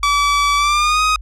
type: tone with pitch glide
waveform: sawtooth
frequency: 1150 to 1254.1 Hz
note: D6 to D#6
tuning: -37 to +13 cents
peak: -9 dBFS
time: 0.03-1.16 s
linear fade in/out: 2 ms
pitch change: +150 cents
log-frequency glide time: 0.57-1.02 s
effects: added 50 Hz sine -29 dBFS peak until 1.21 s + low-pass 7000 Hz 12 dB/octave